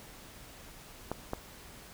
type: clicks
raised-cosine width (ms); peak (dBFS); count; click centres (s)
1; -19; 2; 1.116 / 1.334
effects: pink hiss -51 dBFS RMS until 1.93 s